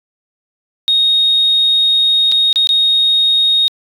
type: tone with dropouts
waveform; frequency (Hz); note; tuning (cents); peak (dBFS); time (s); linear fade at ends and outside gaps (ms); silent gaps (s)
sine; 3729; A#7; 0; -8; 0.88-3.68; 0; 2.316-2.321 / 2.528-2.559 / 2.671-2.691
effects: tanh soft clip ceiling -4 dBFS